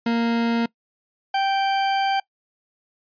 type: tone pair in turn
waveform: 40% pulse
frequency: 232.5 / 782 Hz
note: A#3 / G5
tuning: -4 / -4 cents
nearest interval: octave + major sixth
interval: 2100 cents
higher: second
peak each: -18 dBFS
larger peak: neither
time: 0.06-0.66 / 1.34-2.2 s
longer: second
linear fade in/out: 5 ms
effects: noise-tail reverb RT60 0.1 s tail -23 dB re dry + resampled to 11025 Hz